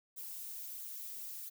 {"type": "noise with flanger", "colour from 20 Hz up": "violet", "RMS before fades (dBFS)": -45, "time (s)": [0.16, 1.5], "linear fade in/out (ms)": 20, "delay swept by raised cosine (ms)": [0.36, 4.56], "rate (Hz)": 1.5, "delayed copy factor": -0.5, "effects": []}